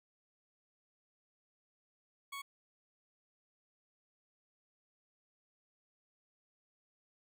20% pulse tone, 1111 Hz, C#6, 4 cents sharp, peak -37 dBFS, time 2.32-2.42 s, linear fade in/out 10 ms, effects none

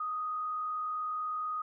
sine tone with frequency modulation, 1244.5 Hz, D#6, in tune, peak -32 dBFS, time 0-1.62 s, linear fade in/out 5 ms, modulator 44 Hz, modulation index 0.34, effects none

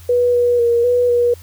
sine tone with pitch steps, 488.3 / 484.4 / 471.6 / 489.8 / 481.1 Hz, B4 / B4 / A#4 / B4 / B4, -20 / -34 / +20 / -14 / -45 cents, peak -11 dBFS, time 0.09-1.34 s, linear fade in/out 5 ms, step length 250 ms, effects added 86 Hz sine -37 dBFS peak until 1.42 s + white hiss -46 dBFS RMS until 1.42 s

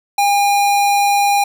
square tone, 809 Hz, G#5, 46 cents flat, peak -12 dBFS, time 0.18-1.44 s, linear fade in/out 5 ms, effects none

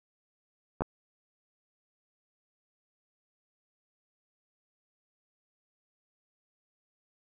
clicks, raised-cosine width 1 ms, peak -16 dBFS, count 2, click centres 0.808 / 0.82 s, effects none

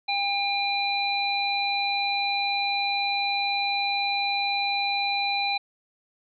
harmonic tone, 802 Hz, G5, 39 cents sharp, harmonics 1 / 3 / 5, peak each -27 / -28 / -28 dBFS, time 0.08-5.58 s, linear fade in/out 10 ms, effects none

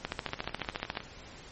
two click trains, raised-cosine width 0.3 ms, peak -24 / -15 dBFS, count 15 / 14, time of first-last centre 0.29-1.004 / 0.05-0.972 s, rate 19.6 / 14.1 Hz, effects pink hiss -49 dBFS RMS until 1.51 s + MP3 32 kbps

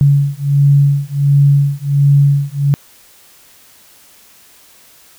sine beating tone pair, 140.8 / 142.2 Hz, C#3 / C#3, +27 / +45 cents, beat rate 1.4 Hz, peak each -11 dBFS, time 0.01-2.74 s, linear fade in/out 0 ms, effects white hiss -45 dBFS RMS until 5.18 s

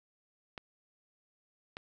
clicks, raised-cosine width 0.3 ms, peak -25 dBFS, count 2, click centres 0.578 / 1.769 s, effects none

